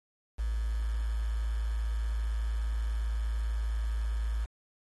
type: tone with quantisation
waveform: sine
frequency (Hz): 55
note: A1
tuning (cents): 0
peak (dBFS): -28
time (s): 0.38-4.46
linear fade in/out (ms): 20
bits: 8
effects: AAC 32 kbps